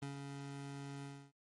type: tone with ADSR envelope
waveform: 25% pulse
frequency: 140 Hz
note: C#3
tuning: 18 cents sharp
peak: -37 dBFS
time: 0.02-1.32 s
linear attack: 6 ms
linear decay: 120 ms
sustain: -4 dB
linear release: 290 ms
effects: MP3 48 kbps